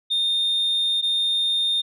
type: tone pair in turn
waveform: sine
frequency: 3647 / 3647 Hz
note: A#7 / A#7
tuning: -39 / -39 cents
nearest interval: unison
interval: 0 cents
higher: neither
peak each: -17 dBFS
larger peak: neither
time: 0.1-1.02 / 1.02-1.82 s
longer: first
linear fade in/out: 20 ms
effects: tanh soft clip ceiling -17 dBFS